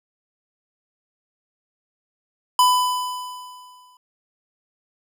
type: tone with exponential decay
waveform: square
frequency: 999 Hz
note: B5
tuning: 20 cents sharp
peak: -12 dBFS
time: 2.59-3.97 s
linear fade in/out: 2 ms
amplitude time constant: 300 ms
effects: none